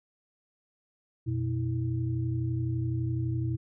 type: tone cluster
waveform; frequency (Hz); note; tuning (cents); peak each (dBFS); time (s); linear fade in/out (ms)
sine; 89.6 / 121.5 / 323.1; F2 / B2 / E4; +45 / -28 / -35; -35 / -28 / -36; 1.26-3.57; 20
effects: none